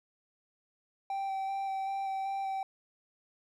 triangle tone with vibrato, 778 Hz, G5, 13 cents flat, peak -30 dBFS, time 1.1-2.63 s, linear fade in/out 2 ms, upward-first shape square, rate 2.6 Hz, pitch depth 11 cents each way, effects none

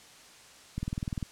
click train, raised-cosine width 5 ms, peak -20 dBFS, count 10, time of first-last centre 0.78-1.228 s, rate 20.1 Hz, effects white hiss -53 dBFS RMS until 1.31 s + low-pass 8000 Hz 12 dB/octave

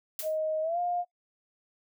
blue noise with exponential decay, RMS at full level -32 dBFS, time 0.19-0.38 s, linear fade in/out 1 ms, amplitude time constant 40 ms
sine tone with pitch glide, 626 to 706.7 Hz, D#5 to F5, +10 to +20 cents, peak -27 dBFS, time 0.22-1.05 s, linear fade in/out 50 ms, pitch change +210 cents, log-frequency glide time 0.62-0.79 s
effects noise-tail reverb RT60 0.1 s tail -20 dB re dry

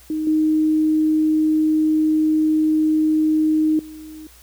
sine tone with level steps, 311.1 Hz, D#4, in tune, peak -20 / -14 / -34 dBFS, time 0.1-4.27 s, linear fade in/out 2 ms, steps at 0.27 / 3.79 s, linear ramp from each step 2 ms, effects added 60 Hz sine -49 dBFS peak until 4.42 s + white hiss -49 dBFS RMS until 4.42 s

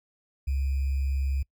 sine tone with sample-and-hold, 68 Hz, C#2, 33 cents flat, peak -24 dBFS, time 0.47-1.43 s, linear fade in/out 10 ms, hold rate 2450 Hz, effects noise-tail reverb RT60 0.1 s tail -25 dB re dry

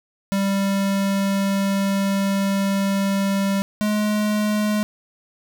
square tone pair in turn, 196.7 / 210.7 Hz, G3 / G#3, +6 / +25 cents, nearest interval minor second, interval 119 cents, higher second, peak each -19 dBFS, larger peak neither, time 0.32-3.62 / 3.81-4.83 s, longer first, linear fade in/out 0 ms, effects none

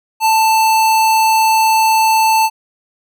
square tone, 884 Hz, A5, 8 cents sharp, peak -10 dBFS, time 0.2-2.5 s, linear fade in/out 50 ms, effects none

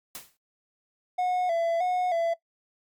white noise with exponential decay, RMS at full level -36 dBFS, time 0.15-0.37 s, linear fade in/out 1 ms, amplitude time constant 47 ms
triangle tone with vibrato, 698.5 Hz, F5, in tune, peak -21 dBFS, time 1.18-2.34 s, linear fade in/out 10 ms, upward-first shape square, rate 1.6 Hz, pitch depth 70 cents each way
effects noise-tail reverb RT60 0.1 s tail -18 dB re dry + MP3 96 kbps

